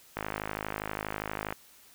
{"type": "click train", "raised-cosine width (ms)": 0.5, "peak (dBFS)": -17, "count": 72, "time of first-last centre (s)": [0.17, 1.525], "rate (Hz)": 52.4, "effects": ["white hiss -57 dBFS RMS until 1.94 s"]}